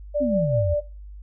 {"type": "tone with tremolo", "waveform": "sine", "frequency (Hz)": 588, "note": "D5", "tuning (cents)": 2, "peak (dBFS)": -19, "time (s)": [0.14, 0.81], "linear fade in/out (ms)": 20, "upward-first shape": "sine", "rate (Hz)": 5.2, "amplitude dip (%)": 45}
{"type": "exponential sweep", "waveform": "sine", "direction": "down", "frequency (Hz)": [280.3, 76.2], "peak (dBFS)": -21, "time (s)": [0.2, 0.75], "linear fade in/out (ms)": 20}
{"effects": ["noise-tail reverb RT60 0.3 s tail -17 dB re dry", "added 50 Hz sine -37 dBFS peak until 1.22 s"]}